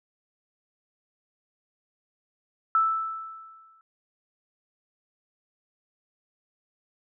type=tone with exponential decay; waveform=sine; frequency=1318.5 Hz; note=E6; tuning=in tune; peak=-17 dBFS; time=2.75-3.81 s; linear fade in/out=1 ms; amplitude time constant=230 ms; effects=none